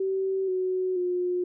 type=tone with pitch steps; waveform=sine; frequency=383.5 / 370.9 / 358.6 Hz; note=G4 / F#4 / F4; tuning=-38 / +4 / +46 cents; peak=-24 dBFS; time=0-1.44 s; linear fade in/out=5 ms; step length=480 ms; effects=none